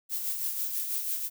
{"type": "noise with tremolo", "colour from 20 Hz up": "violet", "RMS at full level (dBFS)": -30, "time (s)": [0.09, 1.3], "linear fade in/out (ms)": 50, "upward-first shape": "sine", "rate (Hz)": 6.1, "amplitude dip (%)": 45, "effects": []}